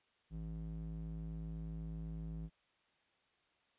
square tone with band-pass filter, 54 Hz, A1, 32 cents flat, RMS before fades -44 dBFS, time 0.3-2.5 s, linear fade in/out 50 ms, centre 130 Hz, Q 2.5, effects white hiss -75 dBFS RMS until 3.78 s + resampled to 8000 Hz

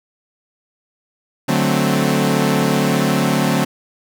sawtooth chord, D dominant seventh, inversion none, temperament equal, 146.83 / 185 / 220 / 261.6 Hz, D3 / F#3 / A3 / C4, 0 / 0 / 0 / 0 cents, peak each -16 dBFS, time 1.48-3.65 s, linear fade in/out 10 ms, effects none

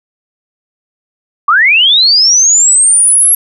sine linear sweep, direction up, 1100 to 11350 Hz, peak -4 dBFS, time 1.48-3.35 s, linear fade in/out 5 ms, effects none

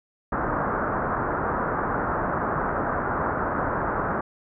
white low-pass noise, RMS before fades -26 dBFS, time 0.32-4.21 s, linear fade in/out 5 ms, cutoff 1500 Hz, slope 48 dB/octave, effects none

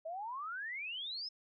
sine exponential sweep, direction up, 622.3 to 5310 Hz, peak -39 dBFS, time 0.05-1.29 s, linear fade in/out 10 ms, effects none

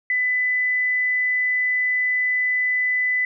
sine tone, 2000 Hz, B6, 21 cents sharp, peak -18 dBFS, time 0.1-3.25 s, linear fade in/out 2 ms, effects none

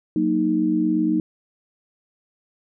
sine chord, D# minor, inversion first, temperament equal, 185 / 233.1 / 311.1 Hz, F#3 / A#3 / D#4, 0 / 0 / 0 cents, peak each -25 / -24 / -19 dBFS, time 0.16-1.2 s, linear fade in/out 2 ms, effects none

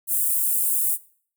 white high-pass noise, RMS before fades -22 dBFS, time 0.07-0.98 s, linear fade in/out 50 ms, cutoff 8300 Hz, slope 48 dB/octave, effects noise-tail reverb RT60 0.5 s tail -20 dB re dry

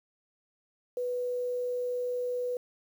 sine tone with quantisation, 493.9 Hz, B4, in tune, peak -29 dBFS, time 0.97-2.57 s, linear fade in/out 2 ms, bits 9, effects none

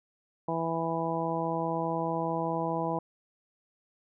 harmonic tone, 164.81 Hz, E3, in tune, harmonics 1 / 2 / 3 / 4 / 5 / 6, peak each -35 / -35 / -35 / -35 / -35 / -35 dBFS, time 0.48-2.99 s, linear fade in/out 5 ms, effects none

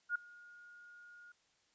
sine tone with ADSR envelope, 1431 Hz, F6, 42 cents sharp, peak -30 dBFS, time 0.09-1.32 s, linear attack 63 ms, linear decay 5 ms, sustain -24 dB, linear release 4 ms, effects white hiss -74 dBFS RMS until 1.74 s + resampled to 16000 Hz

